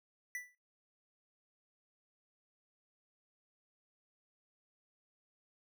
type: tone with exponential decay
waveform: square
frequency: 1975.5 Hz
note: B6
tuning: in tune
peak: -37 dBFS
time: 0.35-0.55 s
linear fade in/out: 1 ms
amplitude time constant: 43 ms
effects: noise-tail reverb RT60 0.2 s tail -18 dB re dry